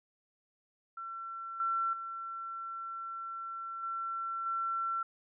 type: tone with level steps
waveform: sine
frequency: 1350 Hz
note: E6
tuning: 41 cents sharp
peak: -39 / -29 / -38 / -34 / -31 dBFS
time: 0.97-5.03 s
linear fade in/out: 5 ms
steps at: 1.6 / 1.93 / 3.83 / 4.46 s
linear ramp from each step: 2 ms
effects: none